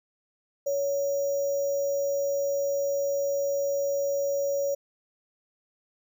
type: tone with sample-and-hold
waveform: sine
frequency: 560 Hz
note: C#5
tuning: 18 cents sharp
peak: -24 dBFS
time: 0.66-4.75 s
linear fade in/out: 10 ms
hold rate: 6300 Hz
effects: none